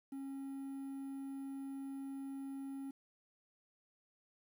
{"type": "tone with quantisation", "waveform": "triangle", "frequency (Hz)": 272.7, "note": "C#4", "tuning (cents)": -28, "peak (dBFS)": -40, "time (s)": [0.12, 2.91], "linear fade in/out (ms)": 5, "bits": 11, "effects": []}